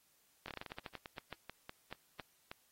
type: slowing click train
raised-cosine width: 0.3 ms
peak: -28 dBFS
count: 19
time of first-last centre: 0.46-2.515 s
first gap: 22 ms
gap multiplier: 1.17
effects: white hiss -72 dBFS RMS until 2.71 s + AAC 48 kbps